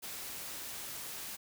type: noise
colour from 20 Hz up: white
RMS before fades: -43 dBFS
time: 0.02-1.37 s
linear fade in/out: 20 ms
effects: none